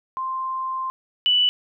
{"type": "tone pair in turn", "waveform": "sine", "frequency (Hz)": [1047, 2968], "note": ["C6", "F#7"], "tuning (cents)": [1, 5], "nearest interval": "octave + tritone", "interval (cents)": 1804, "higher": "second", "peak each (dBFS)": [-24, -15], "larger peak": "second", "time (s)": [[0.17, 0.9], [1.26, 1.49]], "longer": "first", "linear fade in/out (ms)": 0, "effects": []}